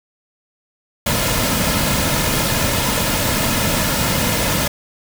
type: noise with comb filter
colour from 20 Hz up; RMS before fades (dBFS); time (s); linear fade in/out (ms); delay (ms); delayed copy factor
pink; -18; 1.06-4.68; 5; 2.6; -0.5
effects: none